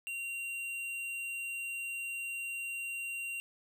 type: tone with tanh clipping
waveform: triangle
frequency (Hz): 2760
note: F7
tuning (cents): -21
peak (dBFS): -38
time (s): 0.07-3.4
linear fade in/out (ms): 0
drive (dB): 17
effects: none